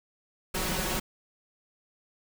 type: noise with comb filter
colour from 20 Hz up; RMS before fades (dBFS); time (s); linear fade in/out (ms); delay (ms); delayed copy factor
pink; -30; 0.54-1; 10; 5.4; +0.9
effects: none